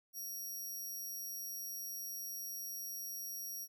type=tone; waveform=5% pulse; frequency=5670 Hz; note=F8; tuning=25 cents sharp; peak=-36 dBFS; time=0.13-3.68 s; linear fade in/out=50 ms; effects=none